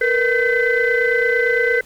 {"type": "tone cluster", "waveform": "sine", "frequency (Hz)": [461, 489.8, 1540, 2021], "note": ["A#4", "B4", "G6", "B6"], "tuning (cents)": [-19, -14, -31, 39], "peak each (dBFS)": -19, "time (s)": [0.01, 1.81], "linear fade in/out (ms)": 5, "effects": ["tanh soft clip ceiling -7 dBFS", "pink hiss -47 dBFS RMS until 1.85 s"]}